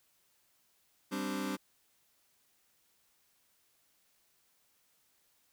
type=chord; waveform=sawtooth; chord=G suspended fourth; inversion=none; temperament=just; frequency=196 / 261.3 / 294 Hz; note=G3 / C4 / D4; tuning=0 / -2 / +2 cents; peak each=-34 / -35 / -34 dBFS; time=1.11-1.57 s; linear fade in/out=20 ms; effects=white hiss -72 dBFS RMS until 5.52 s